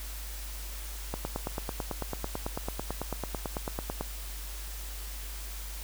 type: click train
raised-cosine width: 1 ms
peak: -18 dBFS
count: 27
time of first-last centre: 1.14-4.01 s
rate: 9.06 Hz
effects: added 50 Hz sine -38 dBFS peak until 5.83 s + white hiss -44 dBFS RMS until 5.83 s